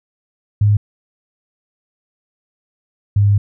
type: tone pair in turn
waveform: sine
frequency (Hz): 103.83 / 101.69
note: G#2 / G#2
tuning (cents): 0 / -36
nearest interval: unison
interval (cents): 36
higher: first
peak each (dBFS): -9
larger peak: neither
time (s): 0.61-0.77 / 3.16-3.38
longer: second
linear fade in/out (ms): 5
effects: none